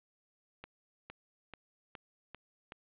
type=accelerating click train; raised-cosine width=0.3 ms; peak=-29 dBFS; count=6; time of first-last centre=0.64-2.721 s; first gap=460 ms; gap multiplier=0.95; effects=resampled to 8000 Hz + 10-bit